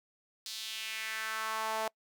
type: tone with high-pass filter sweep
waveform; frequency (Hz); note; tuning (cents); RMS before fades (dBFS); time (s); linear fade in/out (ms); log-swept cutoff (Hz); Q
sawtooth; 220; A3; 0; -37; 0.46-1.88; 0; 4400 to 690; 2.4
effects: noise-tail reverb RT60 0.1 s tail -26 dB re dry